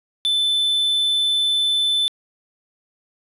triangle tone, 3520 Hz, A7, in tune, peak -15 dBFS, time 0.25-2.08 s, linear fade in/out 0 ms, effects resampled to 32000 Hz + 9-bit

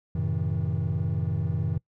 triangle chord, F# diminished seventh, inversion none, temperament just, 92.5 / 111 / 133.2 / 159.84 Hz, F#2 / A2 / C3 / Eb3, 0 / +16 / +31 / +47 cents, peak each -27 / -29 / -29 / -27 dBFS, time 0.15-1.78 s, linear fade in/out 5 ms, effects noise-tail reverb RT60 0.1 s tail -24 dB re dry + tanh soft clip ceiling -15 dBFS

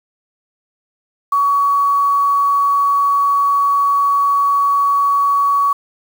sine tone with quantisation, 1128 Hz, C#6, 30 cents sharp, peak -11 dBFS, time 1.32-5.73 s, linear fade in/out 5 ms, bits 6, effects none

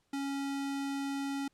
square tone, 277.2 Hz, C#4, in tune, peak -34 dBFS, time 0.13-1.48 s, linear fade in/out 5 ms, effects pink hiss -75 dBFS RMS until 1.53 s + low-pass 10000 Hz 12 dB/octave

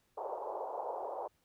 white band-pass noise, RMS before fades -40 dBFS, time 0.17-1.28 s, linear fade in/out 10 ms, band 410 to 940 Hz, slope 48 dB/octave, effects pink hiss -75 dBFS RMS until 1.44 s

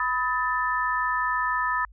sine tone cluster, 994 / 1270 / 1768 Hz, B5 / D#6 / A6, +11 / +35 / +8 cents, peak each -27 dBFS, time 0-1.85 s, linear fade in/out 2 ms, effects added 50 Hz sine -47 dBFS peak until 1.92 s

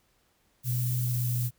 violet noise, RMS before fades -36 dBFS, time 0.63-1.51 s, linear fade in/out 50 ms
sine tone with pitch glide, 123.47 to 122.26 Hz, B2 to B2, 0 to -17 cents, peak -26 dBFS, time 0.64-1.51 s, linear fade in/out 50 ms, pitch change -17 cents, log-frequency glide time 0.97-1.15 s
effects pink hiss -69 dBFS RMS until 1.58 s

